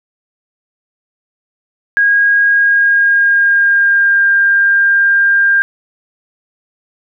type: tone with pitch glide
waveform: sine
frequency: 1636 to 1599.6 Hz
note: G#6 to G6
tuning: -26 to +35 cents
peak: -7 dBFS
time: 1.97-5.62 s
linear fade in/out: 0 ms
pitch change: -39 cents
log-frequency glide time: 2.45-4.28 s
effects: none